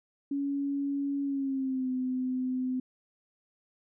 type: tone with pitch glide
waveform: sine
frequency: 280.5 to 255.7 Hz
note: C#4 to C4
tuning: +21 to -40 cents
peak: -28 dBFS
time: 0.31-2.8 s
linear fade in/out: 5 ms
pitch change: -161 cents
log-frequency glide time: 1.23-1.9 s
effects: none